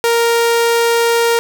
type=tone; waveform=sawtooth; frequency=466.2 Hz; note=A#4; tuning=in tune; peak=-7 dBFS; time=0.04-1.39 s; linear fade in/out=0 ms; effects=7-bit